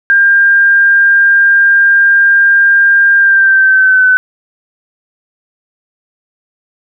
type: tone with pitch glide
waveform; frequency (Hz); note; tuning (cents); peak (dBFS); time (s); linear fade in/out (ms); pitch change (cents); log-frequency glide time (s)
sine; 1600 to 1511.9; G6 to F#6; +35 to +37; -4; 0.1-4.17; 0; -98; 3.17-4.06
effects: none